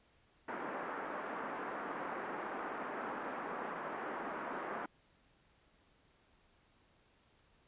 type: band-pass noise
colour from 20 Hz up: white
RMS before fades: -42 dBFS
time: 0.48-4.86 s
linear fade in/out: 5 ms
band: 210 to 1500 Hz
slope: 24 dB/octave
effects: pink hiss -70 dBFS RMS until 7.67 s + resampled to 8000 Hz